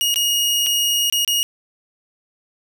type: tone with dropouts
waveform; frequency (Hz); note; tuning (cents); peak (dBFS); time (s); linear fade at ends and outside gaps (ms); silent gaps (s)
sawtooth; 2873; F7; +48; -13; 0.01-1.43; 0; 0.142-0.159 / 0.663-0.667 / 1.099-1.125 / 1.248-1.277
effects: none